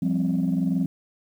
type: chord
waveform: sine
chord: F suspended second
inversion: none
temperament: equal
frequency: 174.61 / 196 / 261.6 Hz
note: F3 / G3 / C4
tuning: 0 / 0 / 0 cents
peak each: -23 / -25 / -24 dBFS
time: 0.02-0.86 s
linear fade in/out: 5 ms
effects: tanh soft clip ceiling -15 dBFS + 9-bit